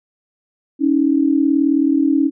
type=tone pair together; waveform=sine; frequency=278 / 316.7 Hz; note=C#4 / D#4; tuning=+5 / +31 cents; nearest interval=major second; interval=226 cents; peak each=-14 / -16 dBFS; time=0.79-2.31 s; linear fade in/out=50 ms; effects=none